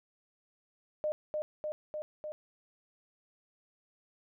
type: tone with echo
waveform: sine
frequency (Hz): 608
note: D#5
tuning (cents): -40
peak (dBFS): -29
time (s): 1.04-1.12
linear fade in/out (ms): 0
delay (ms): 300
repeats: 4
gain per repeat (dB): -2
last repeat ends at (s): 2.32
effects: none